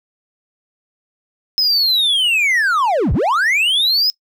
triangle linear two-way sweep, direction down then up, 5160 to 41.08 to 5160 Hz, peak -11 dBFS, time 1.58-4.1 s, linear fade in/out 0 ms, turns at 3.13 s, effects noise-tail reverb RT60 0.1 s tail -22 dB re dry

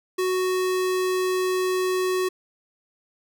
square tone, 370 Hz, F#4, in tune, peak -22 dBFS, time 0.18-2.29 s, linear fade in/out 10 ms, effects none

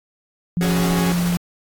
sine tone, 174.5 Hz, F3, 1 cent flat, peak -17 dBFS, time 0.57-1.37 s, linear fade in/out 0 ms
sawtooth chord, C# suspended fourth, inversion none, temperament equal, 277.2 / 370 / 415.3 Hz, C#4 / F#4 / G#4, 0 / 0 / 0 cents, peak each -22 / -24 / -24 dBFS, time 0.61-1.12 s, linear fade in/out 0 ms
pink noise with tremolo, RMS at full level -27 dBFS, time 0.62-1.37 s, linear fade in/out 5 ms, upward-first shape triangle, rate 14 Hz, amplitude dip 25%
effects AAC 64 kbps

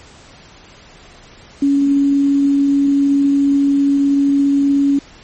sine tone with quantisation, 280.1 Hz, C#4, 18 cents sharp, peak -10 dBFS, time 1.62-4.99 s, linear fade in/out 5 ms, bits 6, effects pink hiss -42 dBFS RMS until 5.23 s + MP3 32 kbps

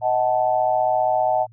sine tone cluster, 629 / 744 / 874 Hz, D#5 / F#5 / A5, +19 / +9 / -12 cents, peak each -21 / -20 / -23 dBFS, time 0.01-1.47 s, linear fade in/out 50 ms, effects added 113 Hz sine -46 dBFS peak until 1.52 s

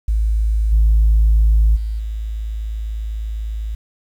sine tone with level steps, 54 Hz, A1, 32 cents flat, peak -13 / -8 / -19 / -21 dBFS, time 0.08-3.75 s, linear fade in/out 5 ms, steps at 0.71 / 1.75 / 1.98 s, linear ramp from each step 20 ms, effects tanh soft clip ceiling -6 dBFS + 8-bit

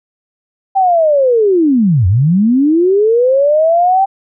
sine linear two-way sweep, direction down then up, 788 to 85.3 to 788 Hz, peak -7 dBFS, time 0.75-4.06 s, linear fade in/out 20 ms, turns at 2.07 s, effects none

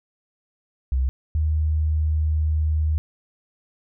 sine tone pair in turn, 65.1 / 77.42 Hz, C2 / D#2, -8 / -8 cents, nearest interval minor third, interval 300 cents, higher second, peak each -18 dBFS, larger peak neither, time 0.92-1.09 / 1.35-2.98 s, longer second, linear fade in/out 0 ms, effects none

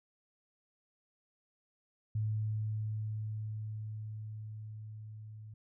sine tone with level ramp, 107.9 Hz, A2, 33 cents flat, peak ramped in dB -30 to -46 dBFS, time 2.15-5.54 s, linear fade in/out 5 ms, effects none

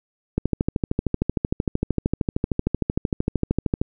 click train, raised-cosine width 3 ms, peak -7 dBFS, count 46, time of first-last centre 0.38-3.815 s, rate 13.1 Hz, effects none

